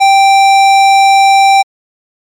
sine tone with hard clipping, 784 Hz, G5, in tune, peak -5 dBFS, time 0-1.63 s, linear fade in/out 20 ms, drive 15 dB, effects MP3 96 kbps

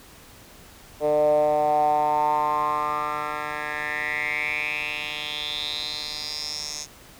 10% pulse tone with band-pass filter sweep, 150 Hz, D3, 37 cents sharp, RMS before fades -25 dBFS, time 1-6.87 s, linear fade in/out 50 ms, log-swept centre 530 to 6200 Hz, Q 6.3, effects pink hiss -48 dBFS RMS until 7.19 s

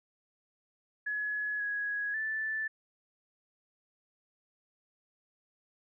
sine tone with pitch steps, 1693 / 1666 / 1757 Hz, G#6 / G#6 / A6, +33 / +5 / -3 cents, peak -31 dBFS, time 1.06-2.68 s, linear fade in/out 10 ms, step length 540 ms, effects none

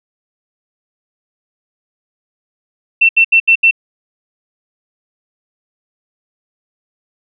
sine tone bursts, 2692 Hz, E7, 36 cents sharp, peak -5 dBFS, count 5, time 3.01-3.711 s, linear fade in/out 10 ms, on 81 ms, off 74 ms, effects none

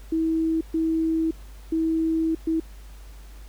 sine tone bursts at uneven times, 323.3 Hz, E4, 34 cents flat, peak -20 dBFS, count 4, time 0.12-0.61 / 0.74-1.31 / 1.72-2.35 / 2.47-2.6 s, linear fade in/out 5 ms, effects added 50 Hz sine -40 dBFS peak until 3.48 s + pink hiss -53 dBFS RMS until 3.48 s

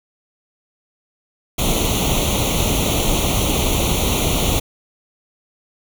pink noise with comb filter, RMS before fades -18 dBFS, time 1.58-4.6 s, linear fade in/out 10 ms, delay 0.3 ms, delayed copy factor +0.9, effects none

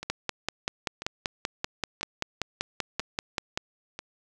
two click trains, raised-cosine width 0.2 ms, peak -10 / -19 dBFS, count 19 / 5, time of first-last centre 0.1-3.575 / 0.03-3.99 s, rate 5.18 / 1.01 Hz, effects none

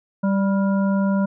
harmonic tone with a mistuned harmonic, 195.9 Hz, G3, 1 cent flat, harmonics 1 / 3 / 5 / 7, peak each -17 / -27 / -31 / -34 dBFS, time 0.23-1.26 s, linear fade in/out 10 ms, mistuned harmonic 7, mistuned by +44 cents, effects none

